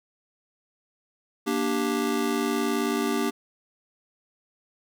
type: chord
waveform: square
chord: G minor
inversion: first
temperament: just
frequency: 235.2 / 294 / 392 Hz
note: Bb3 / D4 / G4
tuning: +16 / +2 / 0 cents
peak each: -29 dBFS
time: 1.46-3.31 s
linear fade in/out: 20 ms
effects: none